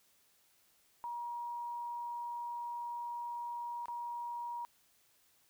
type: tone with dropouts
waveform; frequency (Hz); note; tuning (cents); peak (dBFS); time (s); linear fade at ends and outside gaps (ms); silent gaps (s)
sine; 952; A#5; +36; -38; 1.04-4.65; 0; 3.857-3.883
effects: white hiss -70 dBFS RMS until 5.49 s